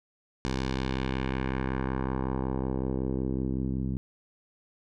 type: tone with low-pass filter sweep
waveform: 10% pulse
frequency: 65.41 Hz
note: C2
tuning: in tune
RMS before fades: -30 dBFS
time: 0.45-3.97 s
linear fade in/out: 0 ms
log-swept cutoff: 5800 to 200 Hz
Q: 1.3
effects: none